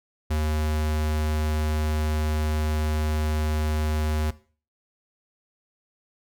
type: tone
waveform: square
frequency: 76.8 Hz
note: D#2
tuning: 22 cents flat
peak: -23 dBFS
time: 0.3-4.31 s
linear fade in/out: 10 ms
effects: noise-tail reverb RT60 0.4 s tail -17 dB re dry